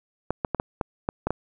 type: clicks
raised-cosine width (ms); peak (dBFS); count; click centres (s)
1; -10; 8; 0.306 / 0.448 / 0.547 / 0.599 / 0.812 / 1.089 / 1.27 / 1.306
effects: none